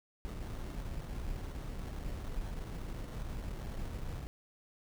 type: noise with sample-and-hold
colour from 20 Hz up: brown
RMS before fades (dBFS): -40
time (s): 0.25-4.27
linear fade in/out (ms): 0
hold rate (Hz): 2450
effects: none